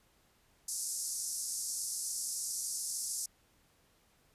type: band-pass noise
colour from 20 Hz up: white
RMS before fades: -38 dBFS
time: 0.68-3.26 s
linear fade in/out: 5 ms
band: 5100 to 11000 Hz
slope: 48 dB/octave
effects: pink hiss -69 dBFS RMS until 4.34 s + resampled to 32000 Hz